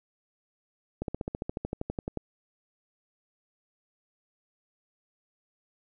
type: slowing click train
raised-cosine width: 2 ms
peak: -18 dBFS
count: 16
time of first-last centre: 1.02-2.173 s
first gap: 62 ms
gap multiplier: 1.03
effects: none